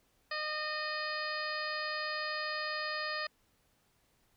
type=harmonic tone with a mistuned harmonic; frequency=611 Hz; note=D#5; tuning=32 cents flat; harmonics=1 / 2 / 3 / 4 / 5 / 6 / 7 / 8; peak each=-42 / -40 / -38 / -45 / -51 / -52 / -44 / -43 dBFS; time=0.31-3.27 s; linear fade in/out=5 ms; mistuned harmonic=4; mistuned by=+35 cents; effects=pink hiss -72 dBFS RMS until 4.36 s